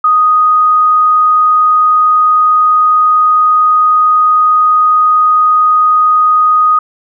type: tone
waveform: sine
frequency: 1244.5 Hz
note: D#6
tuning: in tune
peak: -5 dBFS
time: 0.04-6.79 s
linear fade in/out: 5 ms
effects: none